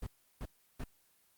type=noise bursts; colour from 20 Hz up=brown; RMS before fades=-39 dBFS; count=3; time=0.02-0.841 s; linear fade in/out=5 ms; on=47 ms; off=340 ms; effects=white hiss -70 dBFS RMS until 1.37 s + Opus 24 kbps